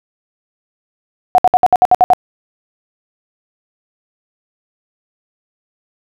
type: tone bursts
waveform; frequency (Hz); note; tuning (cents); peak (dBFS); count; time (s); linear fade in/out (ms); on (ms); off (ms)
sine; 731; F#5; -21; -4; 9; 1.35-2.134; 0; 32; 62
effects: none